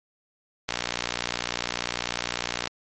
click train, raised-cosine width 0.2 ms, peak -8 dBFS, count 120, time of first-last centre 0.69-2.673 s, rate 60 Hz, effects MP3 32 kbps

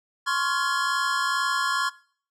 square chord, Db major seventh, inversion third, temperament equal with one note detuned, 1046.5 / 1108.7 / 1396.9 / 1687.3 Hz, C6 / Db6 / F6 / Ab6, 0 / 0 / 0 / +27 cents, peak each -29 dBFS, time 0.26-1.9 s, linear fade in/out 20 ms, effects noise-tail reverb RT60 0.5 s tail -20 dB re dry + low-pass 8000 Hz 12 dB/octave

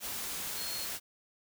sine tone in noise, 4281 Hz, C8, 39 cents sharp, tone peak -40 dBFS, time 0.55-0.88 s, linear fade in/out 50 ms, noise white, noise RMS -38 dBFS, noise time 0-1 s, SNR -5 dB, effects none

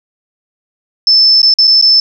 sine tone with dropouts, 5274 Hz, E8, in tune, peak -4 dBFS, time 1.07-2 s, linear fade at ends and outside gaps 2 ms, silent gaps 1.418-1.429 / 1.539-1.586 / 1.672-1.676 / 1.814-1.824 s, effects 7-bit

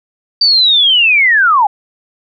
sine linear sweep, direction down, 4656 to 784 Hz, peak -6 dBFS, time 0.41-1.67 s, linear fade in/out 5 ms, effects none

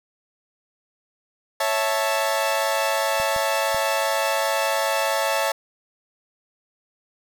sawtooth chord, A major, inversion first, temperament equal, 554.4 / 659.3 / 880 Hz, C#5 / E5 / A5, 0 / 0 / 0 cents, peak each -21 dBFS, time 1.6-5.52 s, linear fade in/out 5 ms
clicks, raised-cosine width 5 ms, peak -26 dBFS, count 3, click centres 3.2 / 3.363 / 3.746 s
effects none

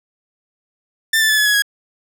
sawtooth tone with pitch steps, 1785 / 1758.4 / 1732.2 / 1706.4 / 1680.9 / 1655.9 Hz, A6 / A6 / A6 / G#6 / G#6 / G#6, +24 / -2 / -28 / +46 / +20 / -6 cents, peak -9 dBFS, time 1.13-1.622 s, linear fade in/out 5 ms, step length 82 ms, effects none

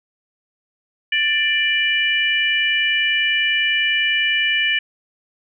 harmonic tone, 590 Hz, D5, 8 cents sharp, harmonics 3 / 4 / 5, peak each -20 / -20 / -20 dBFS, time 1.12-4.79 s, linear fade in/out 5 ms, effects none

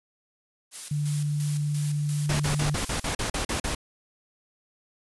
blue noise with tremolo, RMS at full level -35 dBFS, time 0.71-3.14 s, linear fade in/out 50 ms, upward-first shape square, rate 2.9 Hz, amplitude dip 60%
sine tone, 147.4 Hz, D3, 7 cents sharp, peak -24 dBFS, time 0.91-2.75 s, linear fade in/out 5 ms
pink noise bursts, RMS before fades -28 dBFS, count 10, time 2.29-3.75 s, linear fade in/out 5 ms, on 110 ms, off 40 ms
effects resampled to 24000 Hz

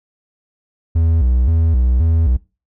triangle tone with vibrato, 71.3 Hz, C#2, 49 cents sharp, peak -9 dBFS, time 0.95-2.37 s, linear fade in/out 10 ms, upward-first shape square, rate 1.9 Hz, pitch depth 240 cents each way, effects noise-tail reverb RT60 0.3 s tail -22 dB re dry

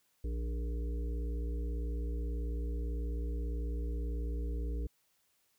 harmonic tone with a mistuned harmonic, 58.27 Hz, A#1, in tune, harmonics 1 / 3 / 5 / 7 / 8, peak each -33 / -49 / -47 / -50 / -50 dBFS, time 0.24-4.87 s, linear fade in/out 5 ms, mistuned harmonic 5, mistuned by +17 cents, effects white hiss -74 dBFS RMS until 5.58 s

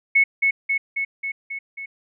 sine tone with echo, 2200 Hz, C#7, 14 cents flat, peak -12 dBFS, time 0.15-0.24 s, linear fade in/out 10 ms, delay 270 ms, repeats 6, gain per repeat -3 dB, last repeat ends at 1.86 s, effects none

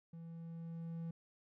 triangle tone with level ramp, 166 Hz, E3, 12 cents sharp, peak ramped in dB -46 to -38 dBFS, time 0.13-1.11 s, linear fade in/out 5 ms, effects none

